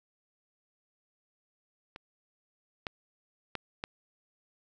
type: clicks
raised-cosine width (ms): 0.3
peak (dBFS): -27 / -18 / -18 / -18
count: 4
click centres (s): 1.961 / 2.868 / 3.553 / 3.839
effects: none